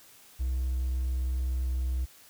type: tone with hard clipping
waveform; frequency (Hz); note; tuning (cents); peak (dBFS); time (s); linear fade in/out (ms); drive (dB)
triangle; 63.4; B1; +46; -27; 0.39-2.06; 20; 4
effects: white hiss -55 dBFS RMS until 2.29 s